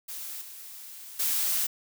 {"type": "noise with level steps", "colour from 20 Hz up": "blue", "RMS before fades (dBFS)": [-38, -44, -27], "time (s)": [0.08, 1.67], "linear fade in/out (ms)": 10, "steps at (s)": [0.41, 1.19], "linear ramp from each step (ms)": 10, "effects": []}